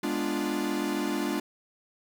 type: chord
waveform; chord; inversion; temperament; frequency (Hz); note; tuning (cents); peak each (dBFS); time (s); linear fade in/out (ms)
45% pulse; G# diminished seventh; none; equal; 207.7 / 246.9 / 293.7 / 349.2; G#3 / B3 / D4 / F4; 0 / 0 / 0 / 0; -34 / -35 / -31 / -33; 0.03-1.4; 5
effects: 9-bit